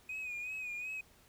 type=tone with vibrato; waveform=triangle; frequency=2489 Hz; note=D#7; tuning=in tune; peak=-36 dBFS; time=0.09-1.01 s; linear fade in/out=5 ms; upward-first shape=sine; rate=2.7 Hz; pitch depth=56 cents each way; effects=tanh soft clip ceiling -33 dBFS + pink hiss -64 dBFS RMS until 1.28 s